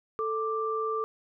sine tone pair together, 441.1 / 1178.3 Hz, A4 / D6, +4 / +5 cents, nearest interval octave + perfect fourth, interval 1701 cents, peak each -30 / -30 dBFS, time 0.19-1.04 s, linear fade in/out 0 ms, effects none

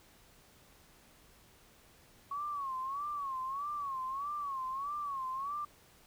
sine tone with vibrato, 1108.7 Hz, C#6, in tune, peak -35 dBFS, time 2.31-5.65 s, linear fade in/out 5 ms, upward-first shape sine, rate 1.6 Hz, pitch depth 120 cents each way, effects pink hiss -62 dBFS RMS until 6.06 s

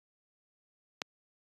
click, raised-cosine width 0.2 ms, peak -15 dBFS, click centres 1.018 s, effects high-pass 200 Hz 12 dB/octave + resampled to 24000 Hz

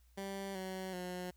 15% pulse tone with pitch steps, 195.7 / 187.94 / 180.5 Hz, G3 / F#3 / F#3, -3 / +27 / -43 cents, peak -34 dBFS, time 0.17-1.31 s, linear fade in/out 10 ms, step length 380 ms, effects added 60 Hz sine -63 dBFS peak until 1.36 s + white hiss -75 dBFS RMS until 1.36 s

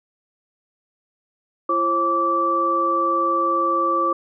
sine tone cluster, 339.5 / 537 / 1161 Hz, F4 / C5 / D6, -49 / +45 / -20 cents, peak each -25 / -26 / -18 dBFS, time 1.69-4.13 s, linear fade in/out 5 ms, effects none

